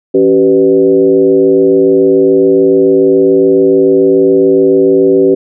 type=tone with frequency modulation; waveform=sine; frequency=385.2 Hz; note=G4; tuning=30 cents flat; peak=-4 dBFS; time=0.14-5.35 s; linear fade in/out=10 ms; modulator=107 Hz; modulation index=0.97; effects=none